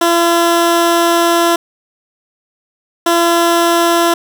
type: tone pair in turn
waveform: 15% pulse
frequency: 339.8 / 339.8 Hz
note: F4 / F4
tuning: -47 / -47 cents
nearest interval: unison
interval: 0 cents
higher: neither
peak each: -3 dBFS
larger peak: neither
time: 0.01-1.56 / 3.06-4.14 s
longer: first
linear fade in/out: 5 ms
effects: none